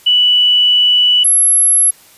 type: tone pair in turn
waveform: sine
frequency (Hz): 2960 / 11147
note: F#7 / F9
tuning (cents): 0 / -4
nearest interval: octave + major seventh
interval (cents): 2296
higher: second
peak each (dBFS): -7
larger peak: neither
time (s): 0.06-1.24 / 1.24-1.91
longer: first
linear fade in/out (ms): 10
effects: white hiss -44 dBFS RMS until 2.17 s + resampled to 32000 Hz